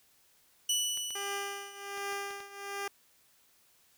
20% pulse tone with exponential decay, 2960 Hz, F#7, in tune, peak -21 dBFS, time 0.69-2.35 s, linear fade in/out 5 ms, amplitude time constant 360 ms
clicks, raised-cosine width 0.2 ms, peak -30 dBFS, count 6, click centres 0.974 / 1.106 / 1.976 / 2.125 / 2.307 / 2.404 s
10% pulse tone with tremolo, 400 Hz, G4, 35 cents sharp, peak -25 dBFS, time 1.15-2.88 s, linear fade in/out 5 ms, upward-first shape triangle, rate 1.3 Hz, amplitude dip 85%
effects white hiss -66 dBFS RMS until 3.97 s

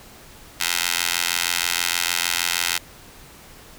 15% pulse tone with high-pass filter, 86.4 Hz, F2, 18 cents flat, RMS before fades -23 dBFS, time 0.6-2.78 s, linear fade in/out 5 ms, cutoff 2300 Hz, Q 0.75, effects pink hiss -45 dBFS RMS until 3.78 s

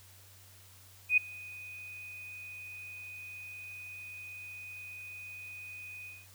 sine tone with ADSR envelope, 2489 Hz, D#7, in tune, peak -19 dBFS, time 1.09-6.28 s, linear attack 85 ms, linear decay 5 ms, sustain -24 dB, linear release 220 ms, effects added 95 Hz sine -58 dBFS peak until 6.34 s + white hiss -58 dBFS RMS until 6.34 s

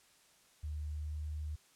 sine tone with pitch glide, 75.4 to 76.01 Hz, D2 to D#2, +46 to -40 cents, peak -37 dBFS, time 0.63-1.56 s, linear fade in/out 10 ms, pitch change +14 cents, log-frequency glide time 0.9-1.18 s, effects white hiss -66 dBFS RMS until 1.75 s + low-pass 10000 Hz 12 dB/octave

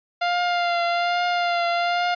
sawtooth tone with vibrato, 698 Hz, F5, 1 cent flat, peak -16 dBFS, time 0.21-2.15 s, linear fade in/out 10 ms, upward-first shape triangle, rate 1.2 Hz, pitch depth 27 cents each way, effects resampled to 11025 Hz

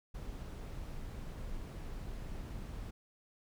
brown noise, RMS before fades -43 dBFS, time 0.14-2.91 s, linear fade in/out 10 ms, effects none

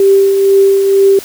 sine tone with tremolo, 392 Hz, G4, in tune, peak -3 dBFS, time 0-1.19 s, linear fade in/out 2 ms, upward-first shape triangle, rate 2.1 Hz, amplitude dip 45%, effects white hiss -30 dBFS RMS until 1.24 s

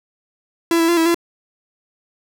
45% pulse tone with pitch steps, 335.3 / 330.3 / 343.3 / 326.6 / 340.2 Hz, E4 / E4 / F4 / E4 / F4, +30 / +4 / -30 / -16 / -45 cents, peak -13 dBFS, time 0.71-1.145 s, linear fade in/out 2 ms, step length 87 ms, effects none

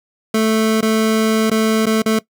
25% pulse tone with dropouts, 220 Hz, A3, in tune, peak -9 dBFS, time 0.34-2.19 s, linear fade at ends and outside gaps 5 ms, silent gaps 0.81-0.826 / 1.5-1.513 / 1.858-1.866 / 2.021-2.059 s, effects noise-tail reverb RT60 0.1 s tail -20 dB re dry

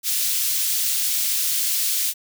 white high-pass noise, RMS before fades -22 dBFS, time 0.03-2.14 s, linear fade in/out 50 ms, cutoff 3300 Hz, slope 12 dB/octave, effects none

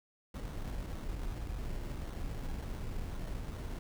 brown noise with sample-and-hold, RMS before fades -39 dBFS, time 0.34-3.79 s, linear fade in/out 5 ms, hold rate 2450 Hz, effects none

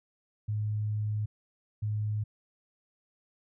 sine tone bursts at uneven times, 106.1 Hz, G#2, 38 cents sharp, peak -28 dBFS, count 2, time 0.48-1.26 / 1.82-2.24 s, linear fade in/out 10 ms, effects none

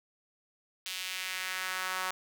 sawtooth tone with high-pass filter sweep, 185.9 Hz, F#3, 8 cents sharp, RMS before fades -36 dBFS, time 0.86-2.11 s, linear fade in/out 0 ms, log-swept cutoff 3100 to 1100 Hz, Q 1.6, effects none

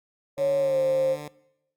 sine tone with pitch glide, 554.4 to 529.4 Hz, C#5 to C5, 0 to +20 cents, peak -20 dBFS, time 0.37-1.17 s, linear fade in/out 50 ms, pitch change -80 cents, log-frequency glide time 0.58-0.78 s
10% pulse tone, 148.5 Hz, D3, 20 cents sharp, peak -28 dBFS, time 0.38-1.28 s, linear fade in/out 0 ms
effects noise-tail reverb RT60 0.8 s tail -21 dB re dry + Opus 48 kbps

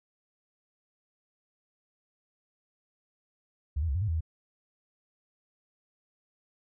sine tone with pitch steps, 72.2 / 82.9 / 67.7 / 90.6 / 107.1 / 81.8 / 80.2 Hz, D2 / E2 / C#2 / F#2 / A2 / E2 / E2, -29 / +10 / -40 / -36 / -46 / -13 / -47 cents, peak -26 dBFS, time 3.76-4.208 s, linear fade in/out 10 ms, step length 64 ms, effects none

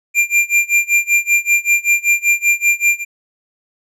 square tone with tremolo, 2385 Hz, D7, 26 cents sharp, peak -9 dBFS, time 0.14-3.05 s, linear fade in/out 50 ms, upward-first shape sine, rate 5.2 Hz, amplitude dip 95%, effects low-pass 11000 Hz 12 dB/octave

